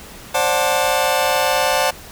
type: chord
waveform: sawtooth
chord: D dominant seventh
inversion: third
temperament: just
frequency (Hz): 528.6 / 587.3 / 734.2 / 881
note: C5 / D5 / F#5 / A5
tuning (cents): +18 / 0 / -14 / +2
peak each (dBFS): -17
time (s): 0.34-1.91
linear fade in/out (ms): 10
effects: pink hiss -38 dBFS RMS until 2.11 s